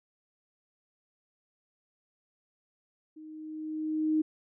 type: tone with level ramp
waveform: sine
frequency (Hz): 311.1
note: D#4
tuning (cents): 0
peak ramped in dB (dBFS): -45 to -22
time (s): 3.16-4.22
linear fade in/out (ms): 10
effects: none